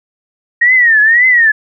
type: tone with vibrato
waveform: sine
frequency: 1864.7 Hz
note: A#6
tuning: in tune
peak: -5 dBFS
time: 0.61-1.52 s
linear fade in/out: 10 ms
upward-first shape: triangle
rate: 1.9 Hz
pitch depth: 180 cents each way
effects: none